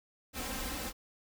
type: noise with comb filter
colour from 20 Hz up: pink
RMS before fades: -38 dBFS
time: 0.33-0.93 s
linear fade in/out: 50 ms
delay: 3.8 ms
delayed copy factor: +0.9
effects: none